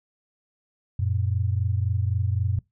sine tone pair together, 91.7 / 115.53 Hz, F#2 / A#2, -15 / -15 cents, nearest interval major third, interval 400 cents, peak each -23 / -26 dBFS, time 0.99-2.59 s, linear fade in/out 5 ms, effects noise-tail reverb RT60 0.2 s tail -23 dB re dry

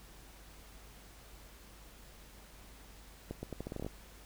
accelerating click train, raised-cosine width 2 ms, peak -26 dBFS, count 11, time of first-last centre 3.31-3.865 s, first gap 120 ms, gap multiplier 0.81, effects added 50 Hz sine -56 dBFS peak until 4.25 s + pink hiss -57 dBFS RMS until 4.25 s

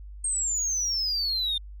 sine exponential sweep, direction down, 8570 to 3596 Hz, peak -23 dBFS, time 0.24-1.58 s, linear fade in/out 5 ms, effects tanh soft clip ceiling -22 dBFS + added 50 Hz sine -39 dBFS peak until 1.8 s

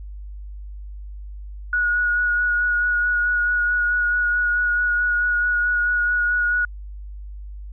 sine tone with vibrato, 1454 Hz, F#6, 31 cents flat, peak -17 dBFS, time 1.73-6.65 s, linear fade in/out 2 ms, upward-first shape sine, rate 4.6 Hz, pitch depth 15 cents each way, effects added 50 Hz sine -32 dBFS peak until 7.72 s

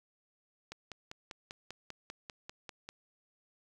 click train, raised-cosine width 0.2 ms, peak -26 dBFS, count 12, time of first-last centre 0.72-2.89 s, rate 5.07 Hz, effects 9-bit

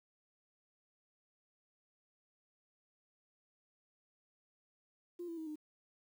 sine tone with pitch steps, 349.2 / 333.6 / 318.7 / 304.5 Hz, F4 / E4 / D#4 / D#4, 0 / +21 / +42 / -37 cents, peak -40 dBFS, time 5.19-5.558 s, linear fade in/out 10 ms, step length 92 ms, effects tanh soft clip ceiling -36 dBFS + 11-bit

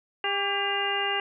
harmonic tone with a mistuned harmonic, 400.7 Hz, G4, 38 cents sharp, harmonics 1 / 2 / 3 / 4 / 5 / 6 / 7, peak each -33 / -31 / -35 / -33 / -33 / -40 / -29 dBFS, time 0.24-1.2 s, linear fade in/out 2 ms, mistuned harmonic 3, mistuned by -53 cents, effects none

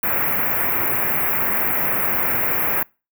white band-stop noise, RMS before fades -20 dBFS, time 0.03-2.83 s, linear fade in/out 5 ms, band 2400 to 13000 Hz, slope 48 dB/octave, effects noise-tail reverb RT60 0.3 s tail -26 dB re dry + high-pass 80 Hz 12 dB/octave

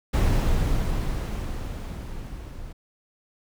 brown noise with level ramp, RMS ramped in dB -19 to -39 dBFS, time 0.13-2.73 s, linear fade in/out 10 ms, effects none

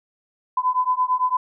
sine beating tone pair, 1005 / 1013.9 Hz, B5 / B5, +30 / +45 cents, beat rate 8.9 Hz, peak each -21 dBFS, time 0.57-1.37 s, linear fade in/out 5 ms, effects none

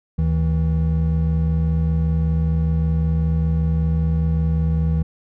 triangle tone pair together, 75.82 / 161 Hz, D#2 / E3, -44 / -41 cents, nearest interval octave + minor second, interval 1303 cents, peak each -17 dBFS, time 0.18-5.03 s, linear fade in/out 10 ms, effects none

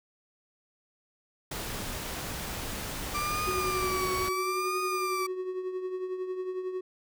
pink noise, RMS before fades -36 dBFS, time 1.51-4.29 s, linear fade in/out 5 ms
35% pulse tone with vibrato, 1174.7 Hz, D6, in tune, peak -28 dBFS, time 3.14-5.27 s, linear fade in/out 10 ms, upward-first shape triangle, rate 0.75 Hz, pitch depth 86 cents each way
triangle tone with tremolo, 370 Hz, F#4, in tune, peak -27 dBFS, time 3.47-6.81 s, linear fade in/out 5 ms, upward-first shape triangle, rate 11 Hz, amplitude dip 60%
effects none

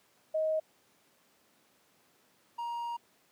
sine / triangle tone pair in turn, 629 / 942.4 Hz, D#5 / A#5, +19 / +19 cents, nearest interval perfect fifth, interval 700 cents, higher second, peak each -27 / -32 dBFS, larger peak first, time 0.34-0.6 / 2.58-2.97 s, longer second, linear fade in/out 10 ms, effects pink hiss -67 dBFS RMS until 3.31 s + high-pass 200 Hz 12 dB/octave

